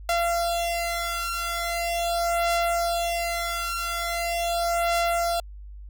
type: beating tone pair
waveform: sawtooth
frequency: 684 / 684.41 Hz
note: F5 / F5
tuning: -36 / -35 cents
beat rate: 0.41 Hz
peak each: -23 / -23 dBFS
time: 0.09-5.4 s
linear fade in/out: 2 ms
effects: added 50 Hz sine -38 dBFS peak until 5.89 s